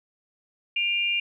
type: tone pair together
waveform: sine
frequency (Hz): 2400 / 2800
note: D7 / F7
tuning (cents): +37 / +4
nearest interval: minor third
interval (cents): 267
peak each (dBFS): -25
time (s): 0.76-1.2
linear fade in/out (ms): 5
effects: none